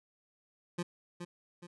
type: tone with echo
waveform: 25% pulse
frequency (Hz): 174.61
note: F3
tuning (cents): 0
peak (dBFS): -29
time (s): 0.78-0.83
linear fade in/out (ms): 10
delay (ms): 420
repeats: 2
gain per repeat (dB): -7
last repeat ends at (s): 1.67
effects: resampled to 24000 Hz